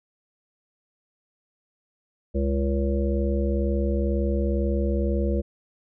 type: harmonic tone with a mistuned harmonic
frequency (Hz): 68.6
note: C#2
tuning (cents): -17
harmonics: 1 / 3 / 5 / 7 / 8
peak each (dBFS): -23 / -28 / -30 / -31 / -32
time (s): 2.34-5.42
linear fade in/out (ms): 20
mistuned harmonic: 8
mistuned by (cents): +42
effects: none